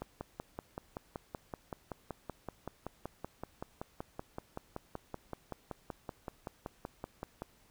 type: click train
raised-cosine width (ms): 1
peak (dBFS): -25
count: 40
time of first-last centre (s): 0.02-7.42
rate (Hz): 5.27
effects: pink hiss -66 dBFS RMS until 7.7 s